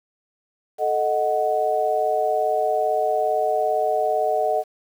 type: chord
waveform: sine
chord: D# diminished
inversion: second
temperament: equal with one note detuned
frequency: 437.5 / 622.3 / 740 Hz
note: A4 / D#5 / F#5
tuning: -10 / 0 / 0 cents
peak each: -25 / -22 / -22 dBFS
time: 0.78-4.64 s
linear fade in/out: 50 ms
effects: 8-bit